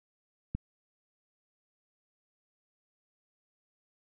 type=click; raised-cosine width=5 ms; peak=-20 dBFS; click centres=0.55 s; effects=none